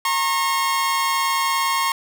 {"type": "tone pair together", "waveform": "sawtooth", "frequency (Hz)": [925, 1082.4], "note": ["A#5", "C#6"], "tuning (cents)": [-14, -42], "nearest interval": "minor third", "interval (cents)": 272, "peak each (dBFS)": [-20, -16], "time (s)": [0.05, 1.92], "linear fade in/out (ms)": 2, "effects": []}